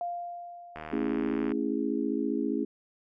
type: tone with exponential decay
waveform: sine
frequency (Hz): 698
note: F5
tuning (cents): -1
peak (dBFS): -29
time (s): 0.01-1.72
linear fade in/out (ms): 1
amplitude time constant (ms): 370
type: click train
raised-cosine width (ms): 0.5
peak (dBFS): -24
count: 60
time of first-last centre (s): 0.76-1.519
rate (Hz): 77.7
type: chord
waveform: sine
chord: A major seventh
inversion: none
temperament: just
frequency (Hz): 220 / 275 / 330 / 412.5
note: A3 / C#4 / E4 / G#4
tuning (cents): 0 / -14 / +2 / -12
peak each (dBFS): -33 / -30 / -33 / -34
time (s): 0.92-2.65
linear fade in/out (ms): 10
effects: none